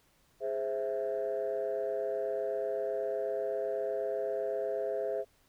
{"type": "chord", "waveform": "sine", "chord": "Ab augmented", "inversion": "none", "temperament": "equal", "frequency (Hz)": [415.3, 523.3, 659.3], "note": ["Ab4", "C5", "E5"], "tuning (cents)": [0, 0, 0], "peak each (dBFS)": -34, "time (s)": [0.4, 5.25], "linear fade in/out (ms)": 50, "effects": ["tanh soft clip ceiling -25 dBFS", "pink hiss -68 dBFS RMS until 5.48 s"]}